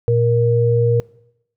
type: tone pair together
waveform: sine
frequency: 117.12 / 471.2 Hz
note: A#2 / A#4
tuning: +9 / +19 cents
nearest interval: 2 octaves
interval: 2410 cents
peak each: -15 dBFS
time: 0.08-1 s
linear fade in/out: 0 ms
effects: noise-tail reverb RT60 0.8 s tail -23 dB re dry